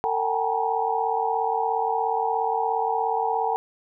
sine tone cluster, 451.6 / 755 / 792 / 861 / 950 Hz, A4 / F#5 / G5 / A5 / A#5, +45 / +35 / +18 / -38 / +33 cents, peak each -28 dBFS, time 0.04-3.56 s, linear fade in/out 0 ms, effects none

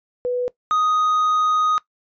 sine / triangle tone pair in turn, 493.9 / 1246.9 Hz, B4 / D#6, 0 / +3 cents, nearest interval octave + major third, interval 1603 cents, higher second, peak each -19 / -14 dBFS, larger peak second, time 0.25-0.48 / 0.71-1.78 s, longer second, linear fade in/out 0 ms, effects noise-tail reverb RT60 0.1 s tail -19 dB re dry + resampled to 16000 Hz

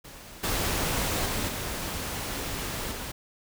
pink noise with level steps, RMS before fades -45 / -28 / -30 / -33 / -36 dBFS, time 0.04-3.12 s, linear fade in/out 10 ms, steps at 0.43 / 1.25 / 1.48 / 2.91 s, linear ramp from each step 10 ms, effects none

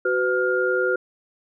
sine tone cluster, 372.7 / 503 / 1412 Hz, F#4 / B4 / F6, +13 / +32 / +19 cents, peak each -23 dBFS, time 0.05-0.96 s, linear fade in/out 5 ms, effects none

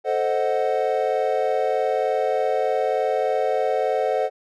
triangle chord, A diminished seventh, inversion none, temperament equal, 440 / 523.3 / 622.3 / 740 Hz, A4 / C5 / Eb5 / Gb5, 0 / 0 / 0 / 0 cents, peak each -23 / -22 / -24 / -23 dBFS, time 0.04-4.3 s, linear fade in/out 50 ms, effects none

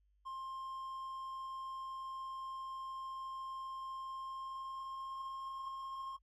triangle tone with pitch glide, 1059 to 1070.1 Hz, C6 to C6, +21 to +39 cents, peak -40 dBFS, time 0.25-6.17 s, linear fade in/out 20 ms, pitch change +18 cents, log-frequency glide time 4.02-5.58 s, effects added 50 Hz sine -70 dBFS peak until 6.22 s + AAC 32 kbps

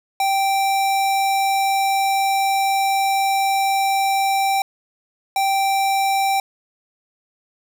square tone pair in turn, 782 / 782 Hz, G5 / G5, -4 / -4 cents, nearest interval unison, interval 0 cents, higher neither, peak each -17 dBFS, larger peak neither, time 0.2-4.62 / 5.36-6.4 s, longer first, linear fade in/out 2 ms, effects none

